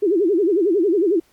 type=tone with vibrato; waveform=sine; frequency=370 Hz; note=F#4; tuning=in tune; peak=-14 dBFS; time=0.02-1.2 s; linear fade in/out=10 ms; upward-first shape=sine; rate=11 Hz; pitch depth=240 cents each way; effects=pink hiss -59 dBFS RMS until 1.32 s + Opus 48 kbps